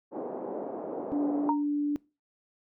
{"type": "band-pass noise", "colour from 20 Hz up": "pink", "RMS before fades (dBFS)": -36, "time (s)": [0.11, 1.52], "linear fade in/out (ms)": 50, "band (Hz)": [280, 740], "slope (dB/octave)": 24}
{"type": "tone with pitch glide", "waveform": "sine", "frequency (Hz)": [290.2, 291.9], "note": ["D4", "D4"], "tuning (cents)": [-21, -10], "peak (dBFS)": -25, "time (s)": [1.12, 1.96], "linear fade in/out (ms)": 0, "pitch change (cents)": 11, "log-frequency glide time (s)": [1.34, 1.6]}
{"type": "tone with exponential decay", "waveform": "sine", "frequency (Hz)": 928, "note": "A#5", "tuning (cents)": -8, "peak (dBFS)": -20, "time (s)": [1.49, 1.63], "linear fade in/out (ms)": 1, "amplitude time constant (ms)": 30}
{"effects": ["noise-tail reverb RT60 0.3 s tail -23 dB re dry"]}